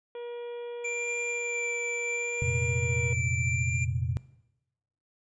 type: harmonic tone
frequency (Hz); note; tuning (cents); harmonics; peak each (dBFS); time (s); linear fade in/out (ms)
477.9; A#4; +43; 1 / 2 / 3 / 4 / 5 / 6 / 7; -36 / -48 / -56 / -59 / -55 / -63 / -57; 0.15-3.13; 2
type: tone with vibrato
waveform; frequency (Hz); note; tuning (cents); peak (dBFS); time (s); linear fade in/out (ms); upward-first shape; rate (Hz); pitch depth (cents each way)
square; 2358; D7; +6; -31; 0.84-3.85; 10; sine; 0.73; 16
type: chord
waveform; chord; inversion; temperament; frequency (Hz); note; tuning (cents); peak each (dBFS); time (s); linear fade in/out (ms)
sine; F suspended fourth; none; equal; 87.31 / 116.54 / 130.81; F2 / Bb2 / C3; 0 / 0 / 0; -31; 2.42-4.17; 0
effects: noise-tail reverb RT60 0.9 s tail -19 dB re dry + resampled to 22050 Hz